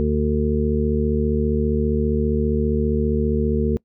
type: harmonic tone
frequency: 75 Hz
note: D2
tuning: 37 cents sharp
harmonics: 1 / 2 / 3 / 5 / 6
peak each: -22 / -26 / -22 / -25 / -24 dBFS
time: 0-3.77 s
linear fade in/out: 0 ms
effects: noise-tail reverb RT60 0.1 s tail -24 dB re dry